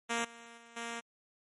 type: tone with level steps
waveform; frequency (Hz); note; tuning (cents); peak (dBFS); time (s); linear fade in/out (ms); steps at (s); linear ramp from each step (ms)
5% pulse; 233.1; A#3; 0; -20 / -39 / -43 / -27; 0.09-1.01; 20; 0.24 / 0.57 / 0.76; 10
effects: MP3 48 kbps